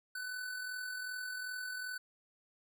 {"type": "tone with amplitude modulation", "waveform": "square", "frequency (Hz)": 1500, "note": "F#6", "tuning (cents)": 23, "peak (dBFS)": -38, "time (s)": [0.15, 1.98], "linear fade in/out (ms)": 5, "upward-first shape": "sine", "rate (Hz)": 42.6, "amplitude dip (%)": 40, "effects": []}